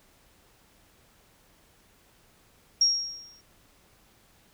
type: tone with exponential decay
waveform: sine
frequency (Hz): 5588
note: F8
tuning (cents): 0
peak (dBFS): -16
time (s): 2.81-3.41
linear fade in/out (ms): 5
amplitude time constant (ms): 130
effects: pink hiss -61 dBFS RMS until 4.53 s